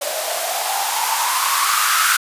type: noise with band-pass filter sweep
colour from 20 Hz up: violet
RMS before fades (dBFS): -19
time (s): 0.01-2.17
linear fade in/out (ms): 10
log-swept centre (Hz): 580 to 1400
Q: 8.2
effects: resampled to 32000 Hz